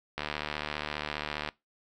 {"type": "click train", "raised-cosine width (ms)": 0.3, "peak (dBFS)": -16, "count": 99, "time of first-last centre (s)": [0.18, 1.488], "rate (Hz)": 74.9, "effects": ["noise-tail reverb RT60 0.2 s tail -21 dB re dry"]}